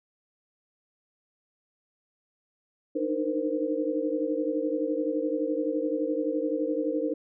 sine tone cluster, 299.6 / 311.3 / 465.2 / 517 Hz, D4 / D#4 / A#4 / C5, +35 / +1 / -4 / -21 cents, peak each -31 dBFS, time 2.95-7.14 s, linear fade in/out 10 ms, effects none

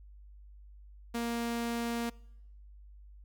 sawtooth tone, 234.4 Hz, A#3, 10 cents sharp, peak -28 dBFS, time 1.14-2.1 s, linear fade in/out 10 ms, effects noise-tail reverb RT60 0.9 s tail -25 dB re dry + added 50 Hz sine -50 dBFS peak until 3.24 s

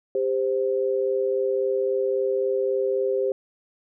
sine tone pair together, 397.3 / 521 Hz, G4 / C5, +23 / -7 cents, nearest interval perfect fourth, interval 470 cents, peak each -23 / -24 dBFS, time 0.15-3.32 s, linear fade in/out 2 ms, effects none

